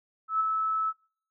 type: tone with ADSR envelope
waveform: sine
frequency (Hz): 1304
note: E6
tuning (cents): -19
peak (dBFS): -21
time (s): 0.28-0.93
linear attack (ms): 120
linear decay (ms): 17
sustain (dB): -4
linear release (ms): 42
effects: noise-tail reverb RT60 0.5 s tail -23 dB re dry